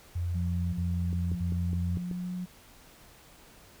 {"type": "tone bursts", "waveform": "sine", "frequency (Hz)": 87.31, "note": "F2", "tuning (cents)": 0, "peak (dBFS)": -28, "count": 3, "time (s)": [0.15, 1.98], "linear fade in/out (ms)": 10, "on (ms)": 580, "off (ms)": 45}
{"type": "tone with pitch glide", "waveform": "sine", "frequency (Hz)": [174.61, 180.66], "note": ["F3", "F#3"], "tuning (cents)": [0, -41], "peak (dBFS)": -32, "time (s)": [0.34, 2.46], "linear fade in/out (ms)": 20, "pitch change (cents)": 59, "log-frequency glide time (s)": [1.8, 2.3]}
{"type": "clicks", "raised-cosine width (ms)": 3, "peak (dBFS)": -27, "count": 6, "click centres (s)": [1.129, 1.317, 1.522, 1.732, 1.972, 2.113]}
{"effects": ["pink hiss -55 dBFS RMS until 3.8 s"]}